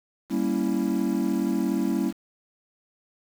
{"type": "chord", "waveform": "triangle", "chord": "G diminished seventh", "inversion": "none", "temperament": "equal", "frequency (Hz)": [196, 233.1, 277.2, 329.6], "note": ["G3", "Bb3", "Db4", "Fb4"], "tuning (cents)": [0, 0, 0, 0], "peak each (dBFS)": -26, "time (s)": [0.29, 2.13], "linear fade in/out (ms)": 50, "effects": ["7-bit"]}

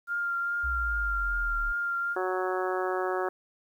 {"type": "tone with vibrato", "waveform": "sine", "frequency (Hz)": 1396.9, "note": "F6", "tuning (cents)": 0, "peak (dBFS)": -27, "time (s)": [0.07, 2.17], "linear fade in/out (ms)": 50, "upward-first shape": "triangle", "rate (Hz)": 2.5, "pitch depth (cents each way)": 17}
{"type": "exponential sweep", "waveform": "sine", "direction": "down", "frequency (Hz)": [65.41, 34.65], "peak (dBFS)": -31, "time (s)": [0.63, 1.73], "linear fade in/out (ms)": 20}
{"type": "harmonic tone", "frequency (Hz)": 185, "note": "F#3", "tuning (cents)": 0, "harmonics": [2, 3, 4, 5, 6, 7, 8, 9], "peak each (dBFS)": [-30, -35, -34, -39, -37, -37, -41, -39], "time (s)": [2.16, 3.29], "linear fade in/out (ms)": 5}
{"effects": ["10-bit"]}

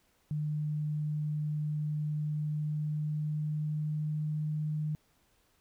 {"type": "tone with pitch glide", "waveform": "sine", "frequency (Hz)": [150.9, 152.65], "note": ["D3", "D#3"], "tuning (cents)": [47, -33], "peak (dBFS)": -30, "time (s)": [0.31, 4.95], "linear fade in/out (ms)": 0, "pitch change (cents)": 20, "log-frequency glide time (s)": [2.27, 4.45], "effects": ["pink hiss -70 dBFS RMS until 5.6 s"]}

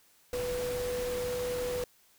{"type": "tone in noise", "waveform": "sine", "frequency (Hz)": 493.9, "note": "B4", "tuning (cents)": 0, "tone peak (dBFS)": -31, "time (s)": [0.33, 1.84], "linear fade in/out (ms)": 2, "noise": "pink", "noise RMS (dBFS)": -40, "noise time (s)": [0.33, 1.84], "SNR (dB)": 6, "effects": ["white hiss -64 dBFS RMS until 2.18 s"]}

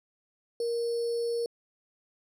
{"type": "tone with sample-and-hold", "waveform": "sine", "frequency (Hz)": 469.2, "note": "A#4", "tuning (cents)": 11, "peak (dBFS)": -27, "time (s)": [0.6, 1.46], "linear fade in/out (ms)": 2, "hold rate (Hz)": 4900, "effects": ["low-pass 11000 Hz 12 dB/octave"]}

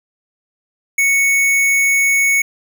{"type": "tone", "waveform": "square", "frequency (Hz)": 2217, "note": "C#7", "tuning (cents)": 0, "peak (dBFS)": -12, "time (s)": [0.98, 2.42], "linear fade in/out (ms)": 5, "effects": []}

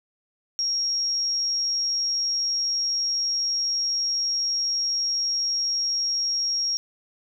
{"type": "tone", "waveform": "sine", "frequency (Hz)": 5588, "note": "F8", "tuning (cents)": 0, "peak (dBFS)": -22, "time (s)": [0.59, 6.77], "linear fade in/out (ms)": 0, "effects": ["10-bit"]}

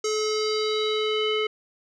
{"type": "tone with low-pass filter sweep", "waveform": "square", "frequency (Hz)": 430, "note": "A4", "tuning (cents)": -40, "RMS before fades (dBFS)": -25, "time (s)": [0.04, 1.47], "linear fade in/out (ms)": 5, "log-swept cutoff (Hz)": [6300, 2700], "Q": 5, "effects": []}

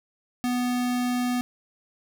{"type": "tone", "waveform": "square", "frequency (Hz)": 246.9, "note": "B3", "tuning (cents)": 0, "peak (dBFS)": -24, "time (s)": [0.44, 1.41], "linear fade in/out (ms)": 0, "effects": []}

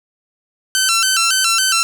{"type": "tone with vibrato", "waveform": "10% pulse", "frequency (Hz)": 1438, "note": "F#6", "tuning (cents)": -50, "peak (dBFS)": -4, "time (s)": [0.75, 1.83], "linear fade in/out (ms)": 0, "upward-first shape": "square", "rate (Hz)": 3.6, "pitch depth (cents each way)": 110, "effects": ["7-bit"]}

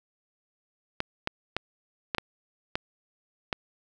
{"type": "clicks", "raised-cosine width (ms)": 0.3, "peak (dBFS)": -11, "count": 7, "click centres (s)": [1.004, 1.274, 1.566, 2.148, 2.183, 2.755, 3.528], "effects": []}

